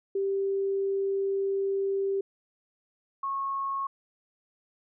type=tone pair in turn; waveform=sine; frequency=392 / 1094.1 Hz; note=G4 / C#6; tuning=0 / -23 cents; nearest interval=octave + tritone; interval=1777 cents; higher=second; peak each=-25 / -28 dBFS; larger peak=first; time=0.15-2.21 / 3.23-3.87 s; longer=first; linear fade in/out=5 ms; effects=none